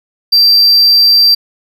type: tone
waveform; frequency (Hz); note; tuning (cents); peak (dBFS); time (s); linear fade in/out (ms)
triangle; 4699; D8; 0; -3; 0.32-1.35; 10
effects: none